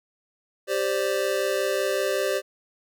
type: chord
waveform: square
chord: G suspended fourth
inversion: none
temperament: just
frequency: 392 / 522.7 / 588 Hz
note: G4 / C5 / D5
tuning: 0 / -2 / +2 cents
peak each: -28 dBFS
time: 0.67-2.42 s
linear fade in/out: 50 ms
effects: none